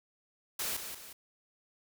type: noise with echo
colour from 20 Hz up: white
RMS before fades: -35 dBFS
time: 0.59-0.77 s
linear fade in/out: 5 ms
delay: 180 ms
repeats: 2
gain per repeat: -7 dB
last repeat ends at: 1.13 s
effects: none